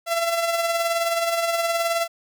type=tone with tremolo; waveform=sawtooth; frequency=674 Hz; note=E5; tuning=38 cents sharp; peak=-15 dBFS; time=0.06-2.08 s; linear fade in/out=50 ms; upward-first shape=sine; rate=19 Hz; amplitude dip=45%; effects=none